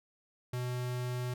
square tone, 124.3 Hz, B2, 12 cents sharp, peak -34 dBFS, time 0.53-1.34 s, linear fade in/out 5 ms, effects none

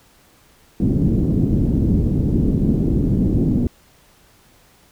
white low-pass noise, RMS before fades -17 dBFS, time 0.8-3.67 s, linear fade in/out 2 ms, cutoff 280 Hz, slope 24 dB/octave, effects pink hiss -53 dBFS RMS until 4.91 s

